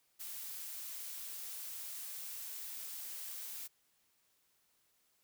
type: noise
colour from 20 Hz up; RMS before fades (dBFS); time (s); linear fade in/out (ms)
blue; -45; 0.19-3.68; 20
effects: white hiss -75 dBFS RMS until 5.23 s